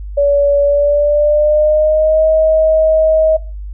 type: tone with pitch glide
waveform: sine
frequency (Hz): 570 to 632.5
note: C#5 to D#5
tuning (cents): +48 to +28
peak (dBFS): -8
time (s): 0.17-3.37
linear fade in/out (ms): 10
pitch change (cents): +180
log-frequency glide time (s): 0.62-2.26
effects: noise-tail reverb RT60 0.3 s tail -18 dB re dry + added 50 Hz sine -23 dBFS peak until 3.73 s